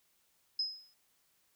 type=tone with exponential decay; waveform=sine; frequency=5090 Hz; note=D#8; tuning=39 cents sharp; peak=-28 dBFS; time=0.59-0.94 s; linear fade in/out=5 ms; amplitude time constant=74 ms; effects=white hiss -73 dBFS RMS until 1.55 s